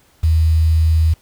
sine tone with quantisation, 80.1 Hz, E2, 49 cents flat, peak -10 dBFS, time 0.23-1.14 s, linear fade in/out 10 ms, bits 6, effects pink hiss -54 dBFS RMS until 1.21 s

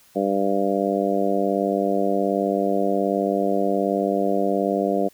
harmonic tone, 98.7 Hz, G2, 12 cents sharp, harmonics 2 / 3 / 4 / 5 / 6 / 7, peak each -26 / -26 / -26 / -26 / -26 / -26 dBFS, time 0.15-5.09 s, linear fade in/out 20 ms, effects white hiss -55 dBFS RMS until 5.13 s

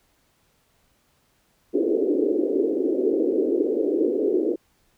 white band-pass noise, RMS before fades -22 dBFS, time 1.73-4.56 s, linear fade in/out 20 ms, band 290 to 450 Hz, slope 48 dB/octave, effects pink hiss -65 dBFS RMS until 4.97 s

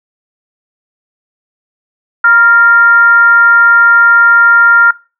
sine tone with frequency modulation, 1397 Hz, F6, in tune, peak -3 dBFS, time 2.24-4.91 s, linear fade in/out 5 ms, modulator 438 Hz, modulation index 0.38, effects noise-tail reverb RT60 0.3 s tail -21 dB re dry

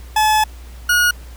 40% pulse tone pair in turn, 860 / 1446.3 Hz, A5 / F#6, -40 / -40 cents, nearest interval major sixth, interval 900 cents, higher second, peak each -11 dBFS, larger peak neither, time 0.16-0.44 / 0.89-1.11 s, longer first, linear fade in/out 5 ms, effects added 60 Hz sine -33 dBFS peak until 1.36 s + pink hiss -45 dBFS RMS until 1.36 s

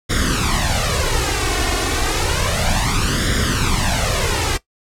pink noise with flanger, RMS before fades -18 dBFS, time 0.09-4.58 s, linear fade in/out 20 ms, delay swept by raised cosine 0.57 to 2.77 ms, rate 0.31 Hz, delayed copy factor +0.75, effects noise-tail reverb RT60 0.1 s tail -17 dB re dry + low-pass 9000 Hz 12 dB/octave

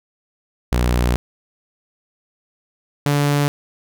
sawtooth tone pair in turn, 60.7 / 144.37 Hz, B1 / D3, -29 / -29 cents, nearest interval octave + minor third, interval 1500 cents, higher second, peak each -11 / -11 dBFS, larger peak neither, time 0.72-1.16 / 3.06-3.48 s, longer first, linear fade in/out 0 ms, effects none

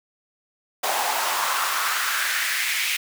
pink noise with high-pass filter sweep, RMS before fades -24 dBFS, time 0.83-2.97 s, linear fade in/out 10 ms, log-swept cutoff 700 to 2400 Hz, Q 2.9, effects none

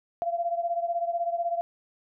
sine beating tone pair, 682 / 698 Hz, F5 / F5, -41 / -1 cents, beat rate 16 Hz, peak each -27 / -31 dBFS, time 0.22-1.61 s, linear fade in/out 0 ms, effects none

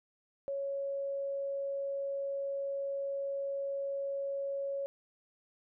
sine tone, 554.4 Hz, C#5, in tune, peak -33 dBFS, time 0.48-4.86 s, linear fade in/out 0 ms, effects none

